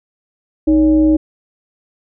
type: tone with frequency modulation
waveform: sine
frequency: 311.1 Hz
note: D#4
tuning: in tune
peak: -8 dBFS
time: 0.67-1.17 s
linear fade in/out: 10 ms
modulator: 255 Hz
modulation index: 0.46
effects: none